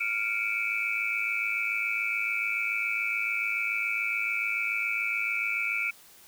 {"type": "tone cluster", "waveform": "sine", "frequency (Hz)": [1394, 2248, 2355, 2576], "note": ["F6", "C#7", "D7", "E7"], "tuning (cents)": [-4, 24, 4, -41], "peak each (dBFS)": [-37, -31, -30, -34], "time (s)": [0, 5.91], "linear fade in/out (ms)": 10, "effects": ["white hiss -54 dBFS RMS until 6.27 s"]}